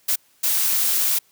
blue noise bursts at uneven times, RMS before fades -20 dBFS, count 2, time 0.08-0.16 / 0.43-1.19 s, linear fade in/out 10 ms, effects white hiss -59 dBFS RMS until 1.31 s + high-pass 60 Hz 12 dB/octave

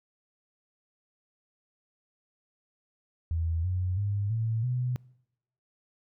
sine tone with pitch steps, 82.41 / 91.44 / 101.46 / 112.58 / 124.91 Hz, E2 / F#2 / G#2 / A2 / B2, 0 / -20 / -40 / +40 / +20 cents, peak -26 dBFS, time 3.31-4.96 s, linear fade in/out 0 ms, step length 330 ms, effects noise-tail reverb RT60 0.8 s tail -24 dB re dry

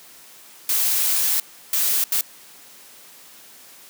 blue noise bursts at uneven times, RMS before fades -20 dBFS, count 3, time 0.69-1.4 / 1.73-2.04 / 2.12-2.21 s, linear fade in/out 2 ms, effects white hiss -46 dBFS RMS until 3.89 s + high-pass 150 Hz 12 dB/octave

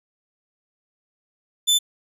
sawtooth tone, 3520 Hz, A7, in tune, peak -12 dBFS, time 1.67-1.79 s, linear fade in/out 20 ms, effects resampled to 32000 Hz

